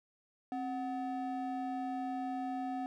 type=ring-modulated tone; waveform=triangle; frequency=503 Hz; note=B4; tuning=32 cents sharp; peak=-30 dBFS; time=0.52-2.86 s; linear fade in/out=0 ms; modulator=238 Hz; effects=none